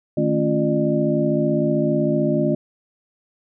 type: tone cluster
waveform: sine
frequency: 154.8 / 218.9 / 274.6 / 347.8 / 602 Hz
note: D#3 / A3 / C#4 / F4 / D5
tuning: -9 / -9 / -16 / -7 / +43 cents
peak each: -23 dBFS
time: 0.17-2.55 s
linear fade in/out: 5 ms
effects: none